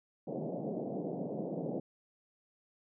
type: band-pass noise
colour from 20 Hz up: pink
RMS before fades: -38 dBFS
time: 0.27-1.8 s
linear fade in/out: 5 ms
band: 150 to 690 Hz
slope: 48 dB/octave
effects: none